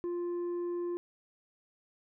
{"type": "tone with tanh clipping", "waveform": "sine", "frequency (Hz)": 349.2, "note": "F4", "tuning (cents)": 0, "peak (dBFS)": -33, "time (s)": [0.04, 0.97], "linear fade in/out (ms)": 0, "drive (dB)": 4, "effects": []}